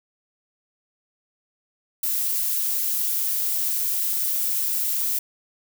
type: noise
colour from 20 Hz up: violet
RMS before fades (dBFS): -24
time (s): 2.03-5.19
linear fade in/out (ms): 5
effects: none